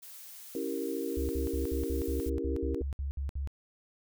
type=noise; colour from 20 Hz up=blue; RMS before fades=-48 dBFS; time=0.02-2.3 s; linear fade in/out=10 ms
type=chord; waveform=sine; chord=C# diminished seventh; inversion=none; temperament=equal; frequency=277.2 / 329.6 / 392 / 466.2 Hz; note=C#4 / E4 / G4 / Bb4; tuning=0 / 0 / 0 / 0 cents; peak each=-37 dBFS; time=0.55-2.82 s; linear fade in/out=2 ms
type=tone bursts; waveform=sine; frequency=69.3 Hz; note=C#2; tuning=in tune; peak=-31 dBFS; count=13; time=1.17-3.474 s; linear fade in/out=0 ms; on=120 ms; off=62 ms
effects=none